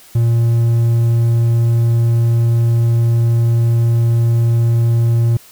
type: tone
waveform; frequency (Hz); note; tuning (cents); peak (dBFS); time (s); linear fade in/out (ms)
triangle; 116.54; A#2; 0; -8; 0.15-5.37; 5
effects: white hiss -43 dBFS RMS until 5.51 s